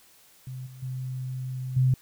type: tone with level steps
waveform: sine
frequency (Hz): 129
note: C3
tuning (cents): -24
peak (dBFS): -34 / -42 / -30 / -18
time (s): 0.47-1.94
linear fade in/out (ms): 2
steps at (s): 0.66 / 0.82 / 1.76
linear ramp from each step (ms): 10
effects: white hiss -57 dBFS RMS until 2.01 s